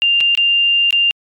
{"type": "tone with dropouts", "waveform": "sine", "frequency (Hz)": 2794, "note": "F7", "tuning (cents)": 0, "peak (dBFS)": -10, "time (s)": [0.02, 1.11], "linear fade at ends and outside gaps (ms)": 0, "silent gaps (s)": [[0.205, 0.209], [0.351, 0.375], [0.907, 0.927]], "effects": ["MP3 96 kbps"]}